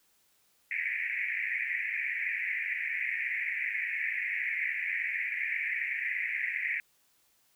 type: band-pass noise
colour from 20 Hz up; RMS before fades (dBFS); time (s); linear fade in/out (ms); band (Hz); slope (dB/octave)
pink; -33; 0.71-6.8; 2; 1800 to 2400; 96
effects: white hiss -69 dBFS RMS until 7.55 s